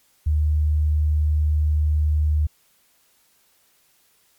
sine tone, 75.9 Hz, D#2, 42 cents flat, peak -16 dBFS, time 0.26-2.47 s, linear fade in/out 10 ms, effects white hiss -61 dBFS RMS until 4.38 s + MP3 96 kbps

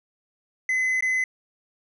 triangle tone with dropouts, 2032 Hz, B6, 49 cents sharp, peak -19 dBFS, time 0.69-1.24 s, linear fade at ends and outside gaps 2 ms, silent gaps 1.008-1.024 s, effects resampled to 24000 Hz

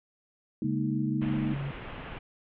sine chord, Ab suspended second, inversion none, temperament just, 207.7 / 233.6 / 311.5 Hz, Ab3 / Bb3 / Eb4, 0 / +4 / +2 cents, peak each -32 / -32 / -32 dBFS, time 0.62-1.54 s, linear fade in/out 2 ms
sine tone, 139.7 Hz, C#3, 14 cents sharp, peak -31 dBFS, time 0.64-1.71 s, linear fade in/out 5 ms
pink low-pass noise, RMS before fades -41 dBFS, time 1.21-2.19 s, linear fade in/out 10 ms, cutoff 3100 Hz, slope 48 dB/octave
effects none

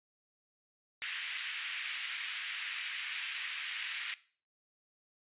pink band-pass noise, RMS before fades -40 dBFS, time 1.02-4.14 s, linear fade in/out 0 ms, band 1900 to 3300 Hz, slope 24 dB/octave, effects noise-tail reverb RT60 0.4 s tail -17 dB re dry + resampled to 8000 Hz

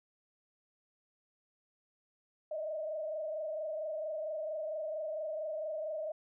sine tone with frequency modulation, 622 Hz, D#5, 1 cent flat, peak -35 dBFS, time 2.51-6.12 s, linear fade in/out 5 ms, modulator 24.4 Hz, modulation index 1.1, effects none

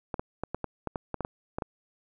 clicks, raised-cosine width 1 ms, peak -17 dBFS, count 12, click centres 0.142 / 0.195 / 0.436 / 0.546 / 0.643 / 0.873 / 0.958 / 1.143 / 1.207 / 1.249 / 1.585 / 1.622 s, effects none

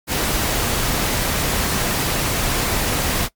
pink noise, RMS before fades -20 dBFS, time 0.07-3.29 s, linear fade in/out 50 ms, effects noise-tail reverb RT60 0.1 s tail -20 dB re dry + MP3 96 kbps

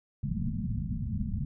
white low-pass noise, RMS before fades -32 dBFS, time 0.23-1.45 s, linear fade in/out 5 ms, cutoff 230 Hz, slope 96 dB/octave, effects none

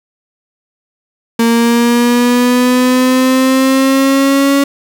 35% pulse linear sweep, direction up, 230 to 279.7 Hz, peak -6 dBFS, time 1.39-4.64 s, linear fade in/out 5 ms, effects none

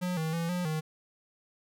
square tone with pitch steps, 180.3 / 159.4 / 167.4 / 178.7 / 156.4 Hz, F#3 / D#3 / E3 / F3 / D#3, -45 / +42 / +27 / +40 / +9 cents, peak -30 dBFS, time 0.01-0.81 s, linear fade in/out 20 ms, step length 160 ms, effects none

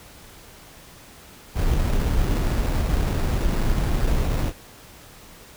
brown noise with sample-and-hold, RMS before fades -21 dBFS, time 1.54-4.53 s, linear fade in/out 50 ms, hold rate 3150 Hz, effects pink hiss -46 dBFS RMS until 5.56 s

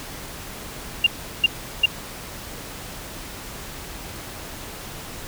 sine tone bursts, 2794 Hz, F7, in tune, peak -11 dBFS, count 3, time 1.04-1.858 s, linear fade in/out 5 ms, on 26 ms, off 370 ms, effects pink hiss -36 dBFS RMS until 5.27 s

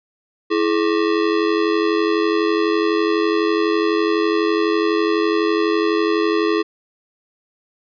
square ring-modulated tone, 376.8 Hz, F#4, 32 cents sharp, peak -13 dBFS, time 0.5-6.63 s, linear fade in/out 20 ms, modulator 46 Hz, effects resampled to 11025 Hz

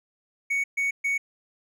triangle tone bursts, 2229 Hz, C#7, 9 cents sharp, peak -21 dBFS, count 3, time 0.5-1.18 s, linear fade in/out 10 ms, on 140 ms, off 130 ms, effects none

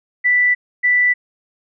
sine tone pair in turn, 1975.5 / 1975.5 Hz, B6 / B6, 0 / 0 cents, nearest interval unison, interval 0 cents, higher neither, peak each -11 dBFS, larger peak neither, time 0.24-0.55 / 0.83-1.14 s, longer neither, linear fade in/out 20 ms, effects none

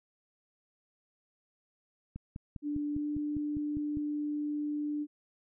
click train, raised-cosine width 5 ms, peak -28 dBFS, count 10, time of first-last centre 2.16-3.971 s, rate 4.97 Hz
sine tone with pitch glide, 293.5 to 296.2 Hz, D4 to D4, -1 to +15 cents, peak -31 dBFS, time 2.62-5.07 s, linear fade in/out 50 ms, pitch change +16 cents, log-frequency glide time 2.93-3.07 s
effects none

